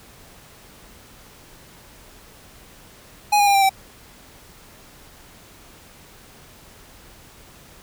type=tone with pitch steps; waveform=square; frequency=830.6 / 815.9 / 801.4 / 787.2 / 773.2 Hz; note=G#5 / G#5 / G5 / G5 / G5; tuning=0 / -31 / +38 / +7 / -24 cents; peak=-14 dBFS; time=3.32-3.695 s; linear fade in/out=10 ms; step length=75 ms; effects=pink hiss -47 dBFS RMS until 7.82 s